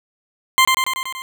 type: tone with echo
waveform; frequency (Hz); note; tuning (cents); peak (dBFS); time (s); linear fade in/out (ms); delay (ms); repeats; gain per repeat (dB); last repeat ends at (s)
20% pulse; 1046.5; C6; 0; -5; 0.58-0.65; 0; 95; 6; -3; 1.22
effects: none